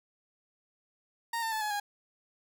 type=tone with pitch steps; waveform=30% pulse; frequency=927 / 899.1 / 871.9 / 845.7 / 820.2 Hz; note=A#5 / A5 / A5 / G#5 / G#5; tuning=-10 / +37 / -16 / +31 / -22 cents; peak=-28 dBFS; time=1.33-1.8 s; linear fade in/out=5 ms; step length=94 ms; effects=none